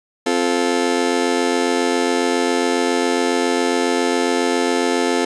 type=chord; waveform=30% pulse; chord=F major; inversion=second; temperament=just; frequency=261.9 / 349.2 / 436.5 Hz; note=C4 / F4 / A4; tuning=+2 / 0 / -14 cents; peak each=-18 dBFS; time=0.26-5.25 s; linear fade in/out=5 ms; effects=resampled to 22050 Hz + 8-bit